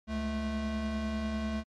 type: tone pair together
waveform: square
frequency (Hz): 69.37 / 218.2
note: C#2 / A3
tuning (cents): +2 / -14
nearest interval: octave + minor sixth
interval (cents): 1984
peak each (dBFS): -37 / -33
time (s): 0.07-1.64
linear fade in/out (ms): 50
effects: low-pass 5000 Hz 12 dB/octave + MP3 64 kbps